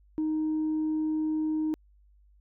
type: tone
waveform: sine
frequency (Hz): 311.1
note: D#4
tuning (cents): 0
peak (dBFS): -24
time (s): 0.18-1.74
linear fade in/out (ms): 0
effects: tanh soft clip ceiling -23 dBFS + added 50 Hz sine -57 dBFS peak until 2.4 s